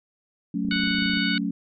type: chord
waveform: sine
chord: F# minor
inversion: none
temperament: equal with one note detuned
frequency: 185 / 220 / 280.4 Hz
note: F#3 / A3 / C#4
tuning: 0 / 0 / +20 cents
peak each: -28 dBFS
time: 0.54-1.51 s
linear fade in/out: 5 ms
type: click train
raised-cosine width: 3 ms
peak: -28 dBFS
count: 15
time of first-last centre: 0.65-1.172 s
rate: 26.8 Hz
type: harmonic tone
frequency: 740 Hz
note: F#5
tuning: in tune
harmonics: 2 / 3 / 4 / 5 / 6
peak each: -28 / -30 / -31 / -32 / -33 dBFS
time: 0.71-1.38 s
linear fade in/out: 2 ms
effects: none